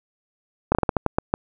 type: slowing click train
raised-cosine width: 1 ms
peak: -4 dBFS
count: 9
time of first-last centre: 0.72-1.339 s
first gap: 29 ms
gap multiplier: 1.27
effects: none